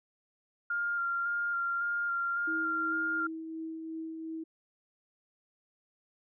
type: tone with vibrato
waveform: sine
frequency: 1396.9 Hz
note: F6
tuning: in tune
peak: -29 dBFS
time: 0.7-3.27 s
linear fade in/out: 5 ms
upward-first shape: square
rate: 1.8 Hz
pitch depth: 14 cents each way
type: tone with tremolo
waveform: sine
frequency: 322.2 Hz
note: E4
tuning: 39 cents flat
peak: -35 dBFS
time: 2.47-4.44 s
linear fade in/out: 10 ms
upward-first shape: triangle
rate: 2.8 Hz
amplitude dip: 35%
effects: none